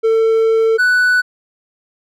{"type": "tone pair in turn", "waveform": "triangle", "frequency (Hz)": [447.9, 1486.7], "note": ["A4", "F#6"], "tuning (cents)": [31, 8], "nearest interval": "octave + major sixth", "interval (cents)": 2077, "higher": "second", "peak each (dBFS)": -8, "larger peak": "neither", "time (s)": [[0.03, 0.78], [0.78, 1.22]], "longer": "first", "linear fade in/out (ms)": 20, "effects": []}